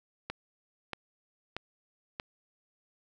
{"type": "click train", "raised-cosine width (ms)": 0.3, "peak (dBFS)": -19, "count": 4, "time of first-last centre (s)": [0.3, 2.199], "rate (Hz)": 1.58, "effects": []}